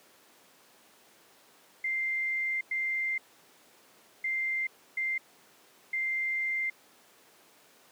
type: tone bursts at uneven times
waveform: sine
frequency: 2093 Hz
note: C7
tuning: in tune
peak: -28 dBFS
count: 5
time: 1.84-2.61 / 2.71-3.18 / 4.24-4.67 / 4.97-5.18 / 5.93-6.7 s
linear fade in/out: 5 ms
effects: pink hiss -59 dBFS RMS until 7.91 s + high-pass 300 Hz 12 dB/octave